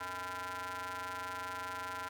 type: ring-modulated tone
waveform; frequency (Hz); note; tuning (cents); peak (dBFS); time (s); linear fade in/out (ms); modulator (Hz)
sawtooth; 185; F#3; 0; -32; 0-2.09; 10; 1190
effects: none